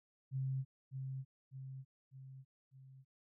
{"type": "tone with echo", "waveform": "sine", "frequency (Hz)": 132.9, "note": "C3", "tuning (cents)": 27, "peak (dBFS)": -35, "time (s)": [0.31, 0.65], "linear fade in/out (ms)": 50, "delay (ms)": 600, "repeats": 4, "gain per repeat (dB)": -5, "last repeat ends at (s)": 3.05, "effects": []}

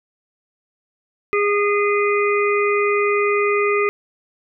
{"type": "harmonic tone", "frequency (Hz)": 410, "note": "G#4", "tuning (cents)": -22, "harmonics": [1, 3, 5, 6], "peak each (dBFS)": [-17, -22, -24, -25], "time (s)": [1.33, 3.89], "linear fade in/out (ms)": 0, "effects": []}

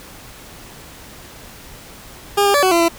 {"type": "tone with pitch steps", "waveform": "20% pulse", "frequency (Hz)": [405.1, 401.9, 576, 374, 339.5, 336], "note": ["G#4", "G4", "D5", "F#4", "F4", "E4"], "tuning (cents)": [-43, 43, -34, 19, -49, 33], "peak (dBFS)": -7, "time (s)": [2.37, 2.886], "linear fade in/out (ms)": 10, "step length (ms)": 86, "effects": ["pink hiss -39 dBFS RMS until 2.98 s"]}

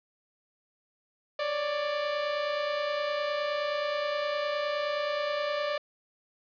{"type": "tone pair together", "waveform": "sawtooth", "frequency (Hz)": [561.4, 591], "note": ["C#5", "D5"], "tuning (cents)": [22, 11], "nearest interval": "minor second", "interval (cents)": 89, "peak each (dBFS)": [-32, -25], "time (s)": [1.39, 5.78], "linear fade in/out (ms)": 5, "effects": ["resampled to 11025 Hz", "9-bit"]}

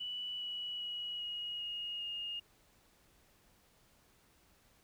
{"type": "tone with pitch steps", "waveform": "sine", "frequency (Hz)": [2960, 2936, 2913, 2889, 2866, 2843], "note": ["F#7", "F#7", "F#7", "F#7", "F7", "F7"], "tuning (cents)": [0, -14, -28, -42, 44, 30], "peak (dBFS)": -38, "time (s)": [0, 2.4], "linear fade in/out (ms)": 10, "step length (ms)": 400, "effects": ["pink hiss -68 dBFS RMS until 4.83 s"]}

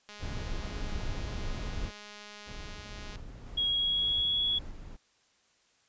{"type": "click train", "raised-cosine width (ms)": 0.2, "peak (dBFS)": -30, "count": 639, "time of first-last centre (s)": [0.09, 3.157], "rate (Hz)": 208}
{"type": "noise", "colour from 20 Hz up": "brown", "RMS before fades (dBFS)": -35, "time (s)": [0.19, 1.92], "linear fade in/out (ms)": 50}
{"type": "noise with tremolo", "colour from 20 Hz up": "brown", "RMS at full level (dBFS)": -43, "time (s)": [2.46, 4.97], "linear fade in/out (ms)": 20, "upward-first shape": "square", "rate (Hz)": 2, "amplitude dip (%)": 25}
{"type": "tone with pitch glide", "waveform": "sine", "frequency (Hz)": [3302, 3362], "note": ["G#7", "G#7"], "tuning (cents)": [-11, 20], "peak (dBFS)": -26, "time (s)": [3.57, 4.59], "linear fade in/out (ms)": 10, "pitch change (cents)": 31, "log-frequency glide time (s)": [3.7, 4.43]}
{"effects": ["white hiss -68 dBFS RMS until 5.88 s", "resampled to 16000 Hz"]}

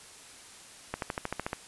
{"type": "accelerating click train", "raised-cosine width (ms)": 0.5, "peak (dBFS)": -16, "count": 9, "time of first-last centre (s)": [0.94, 1.531], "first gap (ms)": 82, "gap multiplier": 0.97, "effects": ["white hiss -50 dBFS RMS until 1.67 s", "resampled to 24000 Hz"]}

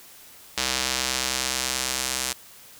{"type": "tone with band-pass filter sweep", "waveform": "square", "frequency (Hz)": 64.6, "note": "C2", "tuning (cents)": -21, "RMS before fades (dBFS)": -27, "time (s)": [0.57, 2.33], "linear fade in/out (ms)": 5, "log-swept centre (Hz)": [5200, 7900], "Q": 0.92, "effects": ["white hiss -48 dBFS RMS until 2.79 s"]}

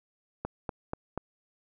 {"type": "click train", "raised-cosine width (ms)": 1, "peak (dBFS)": -18, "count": 4, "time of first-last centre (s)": [0.45, 1.176], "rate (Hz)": 4.13, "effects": []}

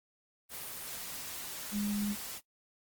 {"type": "tone in noise", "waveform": "sine", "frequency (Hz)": 206, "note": "G#3", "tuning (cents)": -14, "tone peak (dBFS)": -31, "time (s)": [1.71, 2.16], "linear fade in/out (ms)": 50, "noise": "white", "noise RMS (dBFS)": -42, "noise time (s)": [0.49, 2.41], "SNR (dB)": 8, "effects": ["noise-tail reverb RT60 0.1 s tail -19 dB re dry", "Opus 24 kbps"]}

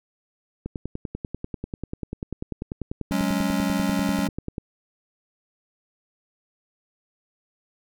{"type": "click train", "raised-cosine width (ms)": 3, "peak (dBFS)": -17, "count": 41, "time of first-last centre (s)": [0.66, 4.582], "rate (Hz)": 10.2}
{"type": "chord", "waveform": "square", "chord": "F# suspended second", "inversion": "none", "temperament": "just", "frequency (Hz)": [185, 208.1, 277.5], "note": ["F#3", "G#3", "C#4"], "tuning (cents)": [0, 4, 2], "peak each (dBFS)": -27, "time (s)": [3.11, 4.28], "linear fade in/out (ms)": 10}
{"effects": []}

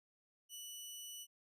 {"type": "tone", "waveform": "15% pulse", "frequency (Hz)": 2960, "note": "F#7", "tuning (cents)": 0, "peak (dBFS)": -40, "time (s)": [0.49, 1.27], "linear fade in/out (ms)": 50, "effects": []}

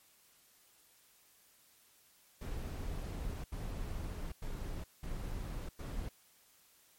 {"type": "noise bursts at uneven times", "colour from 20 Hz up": "brown", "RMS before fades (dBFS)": -40, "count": 5, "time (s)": [[2.41, 3.44], [3.52, 4.32], [4.42, 4.84], [5.03, 5.69], [5.79, 6.09]], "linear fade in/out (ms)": 5, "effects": ["white hiss -66 dBFS RMS until 6.98 s", "MP3 64 kbps"]}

